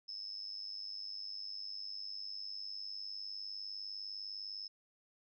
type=tone with amplitude modulation; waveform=sine; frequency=5220 Hz; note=E8; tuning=18 cents flat; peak=-38 dBFS; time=0.08-4.68 s; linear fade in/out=10 ms; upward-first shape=sine; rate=99.9 Hz; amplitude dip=90%; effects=none